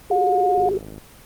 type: tone with vibrato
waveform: sine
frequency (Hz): 392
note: G4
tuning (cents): 0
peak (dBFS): -19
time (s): 0.1-0.78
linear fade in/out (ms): 5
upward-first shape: square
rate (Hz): 18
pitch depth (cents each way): 83
type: tone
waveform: sine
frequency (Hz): 720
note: F#5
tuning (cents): -47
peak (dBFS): -17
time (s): 0.11-0.69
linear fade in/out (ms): 2
type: click train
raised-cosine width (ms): 2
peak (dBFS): -22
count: 22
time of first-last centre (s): 0.58-0.981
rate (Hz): 52.4
effects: pink hiss -46 dBFS RMS until 1.25 s + Opus 24 kbps